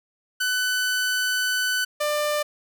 sawtooth tone pair in turn, 1500 / 595.3 Hz, F#6 / D5, +23 / +23 cents, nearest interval octave + major third, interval 1600 cents, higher first, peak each -18 dBFS, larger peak neither, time 0.4-1.85 / 2-2.43 s, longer first, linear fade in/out 10 ms, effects none

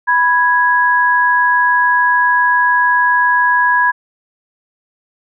sine tone pair together, 987 / 1659.9 Hz, B5 / G#6, -1 / -1 cents, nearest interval major sixth, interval 900 cents, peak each -12 dBFS, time 0.07-3.92 s, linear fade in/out 20 ms, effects none

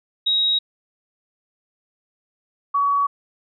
sine tone pair in turn, 3802 / 1130.3 Hz, A#7 / C#6, +33 / +33 cents, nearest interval octave + major sixth, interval 2100 cents, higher first, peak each -16 dBFS, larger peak neither, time 0.26-0.59 / 2.74-3.07 s, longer neither, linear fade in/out 10 ms, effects none

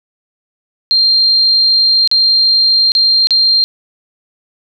sine tone with dropouts, 4184 Hz, C8, 1 cent flat, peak -7 dBFS, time 0.91-3.64 s, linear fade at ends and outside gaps 0 ms, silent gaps 2.075-2.114 / 2.919-2.951 / 3.271-3.307 s, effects none

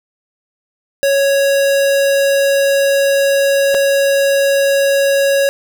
square tone with dropouts, 554 Hz, C#5, 1 cent flat, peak -11 dBFS, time 1.03-5.49 s, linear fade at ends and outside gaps 0 ms, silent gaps 3.744-3.748 s, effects none

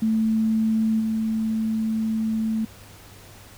sine tone with level steps, 220.9 Hz, A3, 7 cents sharp, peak -18 / -21 dBFS, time 0.02-2.65 s, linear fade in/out 5 ms, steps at 0.99 s, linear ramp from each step 20 ms, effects added 100 Hz sine -49 dBFS peak until 3.57 s + pink hiss -47 dBFS RMS until 3.57 s

